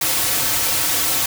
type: noise with comb filter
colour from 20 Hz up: white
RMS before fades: -19 dBFS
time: 0.01-1.26 s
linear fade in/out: 5 ms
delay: 4.9 ms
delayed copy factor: -0.9
effects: none